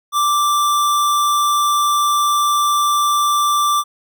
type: tone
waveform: square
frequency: 1174.7 Hz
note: D6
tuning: in tune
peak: -14 dBFS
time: 0.12-3.84 s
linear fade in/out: 50 ms
effects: none